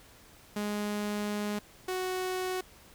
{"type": "tone pair in turn", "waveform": "sawtooth", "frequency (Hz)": [207.7, 370.1], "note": ["G#3", "F#4"], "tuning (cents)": [0, 0], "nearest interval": "minor seventh", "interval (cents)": 1000, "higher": "second", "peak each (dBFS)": -27, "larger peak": "neither", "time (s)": [[0.56, 1.59], [1.88, 2.61]], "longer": "first", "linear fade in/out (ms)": 5, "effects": ["pink hiss -56 dBFS RMS until 2.94 s"]}